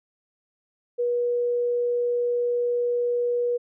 sine tone, 483.1 Hz, B4, 38 cents flat, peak -21 dBFS, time 0.98-3.58 s, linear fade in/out 20 ms, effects none

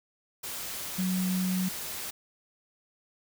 sine tone in noise, 185 Hz, F#3, in tune, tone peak -26 dBFS, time 0.98-1.69 s, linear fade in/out 10 ms, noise white, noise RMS -37 dBFS, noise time 0.43-2.11 s, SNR +8 dB, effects none

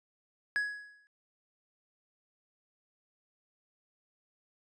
triangle tone with exponential decay, 1674 Hz, G#6, 13 cents sharp, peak -24 dBFS, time 0.56-1.07 s, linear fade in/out 0 ms, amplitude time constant 110 ms, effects resampled to 24000 Hz

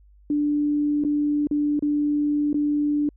sine tone with dropouts, 294 Hz, D4, 2 cents sharp, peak -19 dBFS, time 0.3-3.09 s, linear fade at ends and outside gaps 2 ms, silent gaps 1.039-1.048 / 1.471-1.511 / 1.793-1.824 / 2.53-2.543 s, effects added 50 Hz sine -50 dBFS peak until 3.16 s

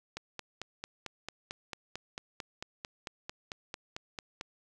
click train, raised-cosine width 0.2 ms, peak -21 dBFS, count 20, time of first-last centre 0.17-4.411 s, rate 4.48 Hz, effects none

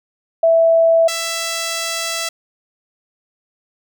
sine / 5% pulse tone pair in turn, 659.3 / 663.5 Hz, E5 / E5, 0 / +11 cents, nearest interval unison, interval 11 cents, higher second, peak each -9 dBFS, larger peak neither, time 0.43-1.08 / 1.08-2.29 s, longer second, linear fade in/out 5 ms, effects none

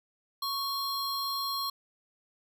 square tone pair together, 1108.7 / 4186 Hz, C#6 / C8, 0 / 0 cents, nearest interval octave + major seventh, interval 2300 cents, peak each -34 / -34 dBFS, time 0.42-1.7 s, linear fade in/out 5 ms, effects none

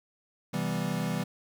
square chord, C major seventh, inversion none, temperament equal, 130.81 / 164.81 / 196 / 246.9 Hz, C3 / E3 / G3 / B3, 0 / 0 / 0 / 0 cents, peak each -38 / -33 / -34 / -37 dBFS, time 0.53-1.24 s, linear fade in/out 10 ms, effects 11-bit

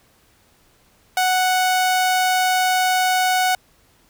sawtooth tone, 740 Hz, F#5, in tune, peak -12 dBFS, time 1.17-3.55 s, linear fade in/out 2 ms, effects pink hiss -57 dBFS RMS until 4.09 s

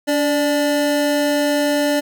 square tone pair together, 287.8 / 590 Hz, D4 / D5, -35 / +8 cents, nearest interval octave, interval 1243 cents, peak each -19 dBFS, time 0.07-2.01 s, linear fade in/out 20 ms, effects none

